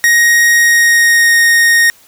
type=tone with pitch glide; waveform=45% pulse; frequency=1877 to 1858.7 Hz; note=A#6 to A#6; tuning=+11 to -6 cents; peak=-6 dBFS; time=0.04-1.9 s; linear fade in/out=0 ms; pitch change=-17 cents; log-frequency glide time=0.53-1.38 s; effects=white hiss -45 dBFS RMS until 2.07 s